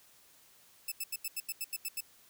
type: tone bursts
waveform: 5% pulse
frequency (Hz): 2621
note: E7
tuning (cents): -11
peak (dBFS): -25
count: 10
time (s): 0.88-2.007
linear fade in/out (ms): 5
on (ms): 38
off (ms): 83
effects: white hiss -62 dBFS RMS until 2.29 s